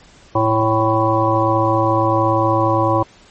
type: harmonic tone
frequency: 110.7 Hz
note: A2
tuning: 11 cents sharp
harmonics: 1 / 3 / 5 / 7 / 9 / 10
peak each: -20 / -19 / -19 / -22 / -18 / -23 dBFS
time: 0.35-3.03 s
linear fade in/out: 5 ms
effects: pink hiss -47 dBFS RMS until 3.3 s + MP3 32 kbps